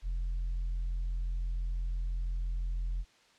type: tone with tanh clipping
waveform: sine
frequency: 42.95 Hz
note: F1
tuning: 28 cents flat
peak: -31 dBFS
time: 0.02-3.05 s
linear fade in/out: 50 ms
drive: 1 dB
effects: white hiss -63 dBFS RMS until 3.38 s + low-pass 5000 Hz 12 dB/octave